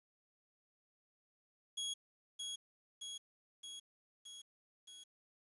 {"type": "tone with echo", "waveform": "sawtooth", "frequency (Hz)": 3322, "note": "G#7", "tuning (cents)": 0, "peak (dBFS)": -35, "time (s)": [1.77, 1.94], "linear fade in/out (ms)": 10, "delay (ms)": 620, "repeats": 5, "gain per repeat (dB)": -3, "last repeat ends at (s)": 5.04, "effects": ["resampled to 24000 Hz", "11-bit"]}